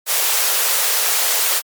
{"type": "high-pass noise", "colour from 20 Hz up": "white", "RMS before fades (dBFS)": -17, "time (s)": [0.06, 1.62], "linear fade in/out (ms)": 50, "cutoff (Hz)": 430, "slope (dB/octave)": 48, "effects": ["MP3 96 kbps"]}